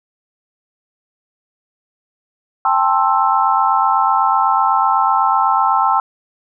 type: chord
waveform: sine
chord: A minor seventh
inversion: third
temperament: just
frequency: 792 / 880 / 1056 / 1320 Hz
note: G5 / A5 / C6 / E6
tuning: +18 / 0 / +16 / +2 cents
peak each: -17 dBFS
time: 2.65-6 s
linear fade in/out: 2 ms
effects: none